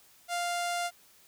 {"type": "tone with low-pass filter", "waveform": "sawtooth", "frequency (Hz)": 698.5, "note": "F5", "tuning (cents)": 0, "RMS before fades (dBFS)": -32, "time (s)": [0.28, 0.91], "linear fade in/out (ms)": 50, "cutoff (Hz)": 10000, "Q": 1.3, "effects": ["white hiss -60 dBFS RMS until 1.27 s"]}